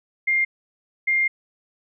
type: tone bursts at uneven times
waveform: sine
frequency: 2113 Hz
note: C7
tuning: 16 cents sharp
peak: -17 dBFS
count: 2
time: 0.27-0.45 / 1.07-1.28 s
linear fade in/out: 10 ms
effects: none